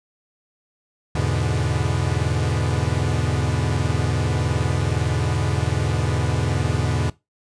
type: chord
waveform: 45% pulse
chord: E dominant seventh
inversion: none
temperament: equal with one note detuned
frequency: 82.41 / 103.83 / 123.47 / 145.99 Hz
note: E2 / G#2 / B2 / D3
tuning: 0 / 0 / 0 / -10 cents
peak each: -25 dBFS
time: 1.15-7.1 s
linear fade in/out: 5 ms
effects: noise-tail reverb RT60 0.2 s tail -19 dB re dry + resampled to 22050 Hz